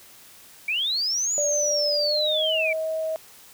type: linear two-way sweep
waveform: sine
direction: up then down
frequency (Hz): 2259 to 6970 to 2259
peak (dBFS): -22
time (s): 0.68-2.73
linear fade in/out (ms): 5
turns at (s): 1.34
type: tone with pitch glide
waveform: sine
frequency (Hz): 587.3 to 636.8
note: D5 to D#5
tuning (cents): 0 to +40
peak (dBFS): -24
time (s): 1.38-3.16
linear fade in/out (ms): 0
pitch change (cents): +140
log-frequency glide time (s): 2-2.54
effects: white hiss -49 dBFS RMS until 3.53 s